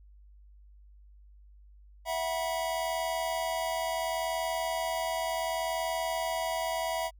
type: chord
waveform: square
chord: E suspended second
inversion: none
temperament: equal with one note detuned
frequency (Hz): 659.3 / 740 / 969.7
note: E5 / F#5 / B5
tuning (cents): 0 / 0 / -32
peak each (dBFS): -33 / -37 / -36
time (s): 2.05-7.11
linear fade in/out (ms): 50
effects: added 50 Hz sine -52 dBFS peak until 7.19 s